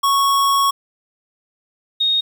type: tone pair in turn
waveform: square / sine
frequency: 1107 / 3723 Hz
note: C#6 / A#7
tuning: -3 / -3 cents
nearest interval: octave + major sixth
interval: 2100 cents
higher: second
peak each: -14 dBFS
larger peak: neither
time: 0.03-0.71 / 2-2.21 s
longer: first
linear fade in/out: 10 ms
effects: 8-bit

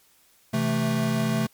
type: chord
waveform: square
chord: A minor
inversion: first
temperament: equal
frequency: 130.81 / 164.81 / 220 Hz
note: C3 / E3 / A3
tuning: 0 / 0 / 0 cents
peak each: -28 / -30 / -25 dBFS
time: 0.53-1.47 s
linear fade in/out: 10 ms
effects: white hiss -60 dBFS RMS until 1.53 s + MP3 96 kbps

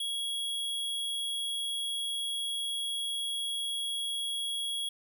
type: tone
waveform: square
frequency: 3322 Hz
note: G#7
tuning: in tune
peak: -32 dBFS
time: 0-4.89 s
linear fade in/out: 5 ms
effects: none

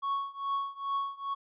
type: tone with tremolo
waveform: triangle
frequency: 1108.7 Hz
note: C#6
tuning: in tune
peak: -25 dBFS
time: 0.02-1.35 s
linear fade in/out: 20 ms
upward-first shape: triangle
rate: 2.4 Hz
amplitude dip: 95%
effects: resampled to 8000 Hz

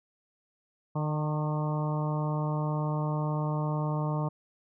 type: harmonic tone with a mistuned harmonic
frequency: 151.5 Hz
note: D#3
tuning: 46 cents flat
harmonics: 1 / 2 / 3 / 4 / 5 / 6 / 7 / 8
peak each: -28 / -38 / -41 / -38 / -43 / -39 / -40 / -47 dBFS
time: 0.95-4.29 s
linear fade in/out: 10 ms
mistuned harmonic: 7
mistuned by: +35 cents
effects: none

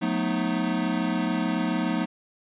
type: chord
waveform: square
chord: B dominant seventh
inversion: second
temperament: equal with one note detuned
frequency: 180.67 / 220 / 246.9 / 311.1 Hz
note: F#3 / A3 / B3 / D#4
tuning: -41 / 0 / 0 / 0 cents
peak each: -30 dBFS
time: 0.01-2.06 s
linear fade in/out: 20 ms
effects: resampled to 8000 Hz

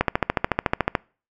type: click train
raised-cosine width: 0.5 ms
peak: -3 dBFS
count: 14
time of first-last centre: 0.01-0.952 s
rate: 13.8 Hz
effects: noise-tail reverb RT60 0.4 s tail -26 dB re dry

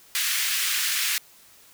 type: high-pass noise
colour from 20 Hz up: pink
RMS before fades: -25 dBFS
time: 0.15-1.18 s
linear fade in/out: 0 ms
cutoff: 1700 Hz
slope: 24 dB/octave
effects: white hiss -53 dBFS RMS until 1.73 s

